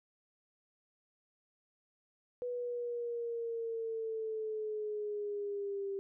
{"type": "linear sweep", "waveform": "sine", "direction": "down", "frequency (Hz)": [492.3, 392], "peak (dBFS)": -35, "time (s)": [2.42, 5.99], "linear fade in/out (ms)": 0, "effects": []}